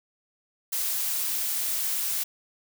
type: noise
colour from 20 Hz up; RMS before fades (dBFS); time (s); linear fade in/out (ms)
blue; -28; 0.72-2.24; 10
effects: none